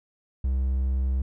triangle tone, 65.41 Hz, C2, in tune, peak -20 dBFS, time 0.44-1.22 s, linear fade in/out 5 ms, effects none

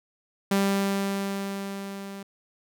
sawtooth tone with level ramp, 197.2 Hz, G3, 11 cents sharp, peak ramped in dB -16 to -33 dBFS, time 0.51-2.23 s, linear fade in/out 5 ms, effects none

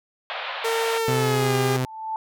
pink band-pass noise, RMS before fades -31 dBFS, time 0.3-0.98 s, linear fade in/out 0 ms, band 560 to 3900 Hz, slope 48 dB/octave
sawtooth tone with pitch glide, 455.3 to 403.3 Hz, A#4 to G4, -41 to +49 cents, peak -18 dBFS, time 0.64-1.77 s, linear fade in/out 10 ms, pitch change -210 cents, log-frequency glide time 0.99-1.56 s
sawtooth tone, 128.2 Hz, C3, 35 cents flat, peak -18 dBFS, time 1.08-1.85 s, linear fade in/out 2 ms
sine tone with exponential growth, 880 Hz, A5, in tune, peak -23 dBFS, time 1.42-2.16 s, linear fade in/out 1 ms, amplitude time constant 160 ms
effects none

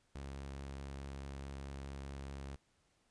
sawtooth tone with vibrato, 68.7 Hz, C#2, 15 cents flat, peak -40 dBFS, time 0.15-2.56 s, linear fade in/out 5 ms, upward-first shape sine, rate 4.7 Hz, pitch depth 10 cents each way, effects pink hiss -75 dBFS RMS until 3.1 s + resampled to 22050 Hz

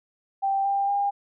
sine tone with pitch steps, 784 / 794.5 / 805.1 Hz, G5 / G5 / G5, 0 / +23 / +46 cents, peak -21 dBFS, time 0.42-1.11 s, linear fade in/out 20 ms, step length 230 ms, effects none

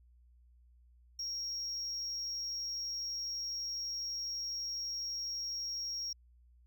triangle tone with amplitude modulation, 5588 Hz, F8, in tune, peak -32 dBFS, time 1.19-6.13 s, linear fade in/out 5 ms, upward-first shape sine, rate 200 Hz, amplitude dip 45%, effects tanh soft clip ceiling -31 dBFS + added 60 Hz sine -60 dBFS peak until 6.66 s

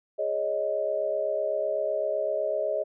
sine chord, Ab suspended fourth, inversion none, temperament equal, 415.3 / 554.4 / 622.3 Hz, Ab4 / Db5 / Eb5, 0 / 0 / 0 cents, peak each -33 / -30 / -27 dBFS, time 0.18-2.84 s, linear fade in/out 20 ms, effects none

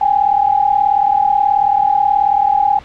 sine tone pair together, 795.5 / 834 Hz, G5 / G#5, +25 / +7 cents, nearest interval minor second, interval 82 cents, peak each -13 dBFS, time 0.01-2.79 s, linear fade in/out 5 ms, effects pink hiss -38 dBFS RMS until 2.84 s + low-pass 3000 Hz 12 dB/octave

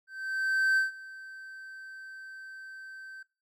triangle tone with ADSR envelope, 1550 Hz, G6, 20 cents flat, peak -20 dBFS, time 0.07-3.23 s, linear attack 700 ms, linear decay 140 ms, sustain -21 dB, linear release 8 ms, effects noise-tail reverb RT60 0.3 s tail -21 dB re dry

